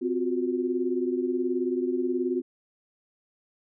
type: tone cluster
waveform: sine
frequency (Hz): 257.5 / 355.8 / 374.4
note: C4 / F4 / F#4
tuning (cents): -28 / +32 / +20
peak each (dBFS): -29 / -27 / -31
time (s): 0.01-2.42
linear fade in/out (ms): 20
effects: none

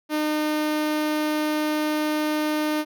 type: tone with notch filter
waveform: sawtooth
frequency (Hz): 304.5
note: D#4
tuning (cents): -37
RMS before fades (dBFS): -24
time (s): 0.09-2.85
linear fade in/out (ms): 50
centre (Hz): 7600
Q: 1.7
effects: none

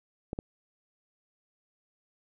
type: clicks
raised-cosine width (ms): 2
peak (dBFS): -20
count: 2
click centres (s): 0.331 / 0.389
effects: none

